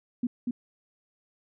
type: tone with echo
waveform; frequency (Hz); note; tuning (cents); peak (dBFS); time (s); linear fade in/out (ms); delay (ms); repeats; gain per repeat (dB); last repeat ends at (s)
sine; 243.5; B3; -24; -24; 0.23-0.27; 5; 240; 1; -2; 0.51
effects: none